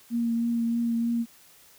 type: tone with vibrato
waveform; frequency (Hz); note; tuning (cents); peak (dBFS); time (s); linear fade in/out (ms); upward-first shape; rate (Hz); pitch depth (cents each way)
sine; 233.1; A#3; 0; -23; 0.1-1.26; 50; triangle; 3.2; 19
effects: white hiss -55 dBFS RMS until 1.78 s